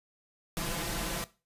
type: noise with comb filter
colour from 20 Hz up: pink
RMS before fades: -34 dBFS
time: 0.57-1.24 s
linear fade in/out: 0 ms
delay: 5.9 ms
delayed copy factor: +0.8
effects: noise-tail reverb RT60 0.3 s tail -17 dB re dry + resampled to 32000 Hz